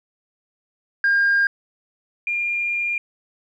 sine tone pair in turn, 1610 / 2405 Hz, G6 / D7, +46 / +41 cents, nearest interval perfect fifth, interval 695 cents, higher second, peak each -13 / -20 dBFS, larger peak first, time 1.04-1.47 / 2.27-2.98 s, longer second, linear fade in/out 2 ms, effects tanh soft clip ceiling -12 dBFS

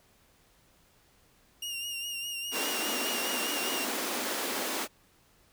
sawtooth tone with vibrato, 2819 Hz, F7, 16 cents sharp, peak -31 dBFS, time 1.62-3.85 s, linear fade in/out 5 ms, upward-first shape sine, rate 4.9 Hz, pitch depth 40 cents each way
pink high-pass noise, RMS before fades -33 dBFS, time 2.51-4.88 s, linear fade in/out 50 ms, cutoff 230 Hz, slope 48 dB/octave
effects pink hiss -64 dBFS RMS until 5.52 s

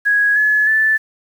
sine tone with pitch steps, 1661.2 / 1706.9 / 1753.9 Hz, G#6 / G#6 / A6, 0 / +47 / -6 cents, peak -11 dBFS, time 0.05-0.98 s, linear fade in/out 20 ms, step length 310 ms, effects 7-bit

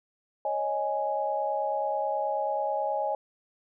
sine chord, C# suspended second, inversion none, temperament just, 554.4 / 623.7 / 831.5 Hz, C#5 / D#5 / G#5, 0 / +4 / +2 cents, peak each -32 / -31 / -29 dBFS, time 0.45-3.15 s, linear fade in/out 2 ms, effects none

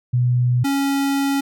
sine / square tone pair in turn, 123.47 / 277.2 Hz, B2 / C#4, 0 / 0 cents, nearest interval octave + major second, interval 1400 cents, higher second, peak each -14 / -18 dBFS, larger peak first, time 0.13-0.64 / 0.64-1.41 s, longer second, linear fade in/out 10 ms, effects none

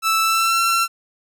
sawtooth tone with pitch glide, 1318.5 to 1353.2 Hz, E6 to E6, 0 to +45 cents, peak -12 dBFS, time 0.02-0.88 s, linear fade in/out 50 ms, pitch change +45 cents, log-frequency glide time 0.21-0.59 s, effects none

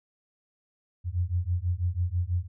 sine beating tone pair, 85.7 / 91.8 Hz, F2 / F#2, -32 / -13 cents, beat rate 6.1 Hz, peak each -28 dBFS, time 1.04-2.48 s, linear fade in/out 50 ms, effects none

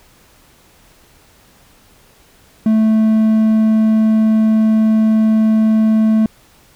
triangle tone, 219.1 Hz, A3, 7 cents flat, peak -7 dBFS, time 2.66-6.26 s, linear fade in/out 2 ms, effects pink hiss -49 dBFS RMS until 6.75 s

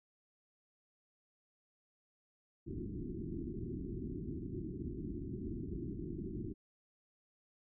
white low-pass noise, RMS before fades -42 dBFS, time 2.66-6.54 s, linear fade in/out 20 ms, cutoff 380 Hz, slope 96 dB/octave, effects none

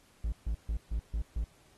triangle tone bursts, 55 Hz, A1, in tune, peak -27 dBFS, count 6, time 0.24-1.444 s, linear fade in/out 5 ms, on 84 ms, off 140 ms, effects pink hiss -64 dBFS RMS until 1.77 s + AAC 32 kbps

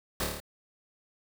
pink noise with echo, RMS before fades -31 dBFS, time 0.2-0.24 s, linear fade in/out 2 ms, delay 27 ms, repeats 6, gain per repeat -2 dB, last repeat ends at 0.402 s, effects none

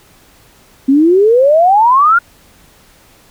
sine exponential sweep, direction up, 261.6 to 1440 Hz, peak -5 dBFS, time 0.88-2.19 s, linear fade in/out 10 ms, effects pink hiss -46 dBFS RMS until 3.3 s

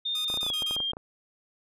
sine tone with pitch glide, 3635 to 3201 Hz, A#7 to G7, -44 to +36 cents, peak -27 dBFS, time 0.05-0.92 s, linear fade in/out 10 ms, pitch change -220 cents, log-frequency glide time 0.43-0.55 s
5% pulse tone bursts, 1244.5 Hz, D#6, in tune, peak -26 dBFS, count 5, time 0.15-0.759 s, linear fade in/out 2 ms, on 97 ms, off 31 ms
clicks, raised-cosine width 1 ms, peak -24 dBFS, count 12, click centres 0.301 / 0.341 / 0.374 / 0.431 / 0.465 / 0.502 / 0.622 / 0.71 / 0.765 / 0.803 / 0.934 / 0.969 s
effects resampled to 32000 Hz

